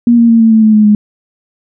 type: tone with pitch steps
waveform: sine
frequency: 237.2 / 233 / 228.9 / 224.8 / 220.8 / 216.9 / 213 / 209.3 Hz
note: A#3 / A#3 / A#3 / A3 / A3 / A3 / G#3 / G#3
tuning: +30 / -1 / -31 / +37 / +6 / -25 / +44 / +14 cents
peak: -3 dBFS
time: 0.07-0.95 s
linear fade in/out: 2 ms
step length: 110 ms
effects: none